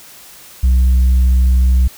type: tone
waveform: sine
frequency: 63.3 Hz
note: B1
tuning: 43 cents sharp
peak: -5 dBFS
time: 0.63-1.88 s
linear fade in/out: 10 ms
effects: tanh soft clip ceiling -7 dBFS + white hiss -39 dBFS RMS until 1.97 s